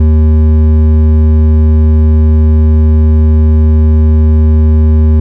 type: tone with hard clipping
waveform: sine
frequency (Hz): 77.78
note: D#2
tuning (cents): 0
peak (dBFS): -5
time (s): 0-5.2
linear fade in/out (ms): 5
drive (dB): 9
effects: none